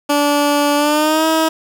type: tone with pitch glide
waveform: 15% pulse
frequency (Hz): 290 to 319.9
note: D4 to D#4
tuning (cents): -22 to +48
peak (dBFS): -6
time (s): 0.09-1.49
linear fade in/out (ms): 10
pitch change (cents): +170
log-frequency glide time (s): 0.76-1.26
effects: none